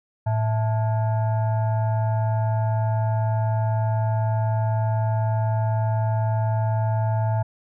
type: tone with frequency modulation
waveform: sine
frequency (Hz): 110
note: A2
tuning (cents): 0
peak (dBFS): -19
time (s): 0.26-7.43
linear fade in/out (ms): 10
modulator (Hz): 768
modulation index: 0.57
effects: none